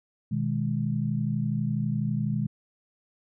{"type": "chord", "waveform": "sine", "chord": "G# minor", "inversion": "first", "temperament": "equal", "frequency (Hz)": [123.47, 155.56, 207.7], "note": ["B2", "D#3", "G#3"], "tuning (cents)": [0, 0, 0], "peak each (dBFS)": -29, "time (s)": [0.31, 2.47], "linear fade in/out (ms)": 10, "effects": []}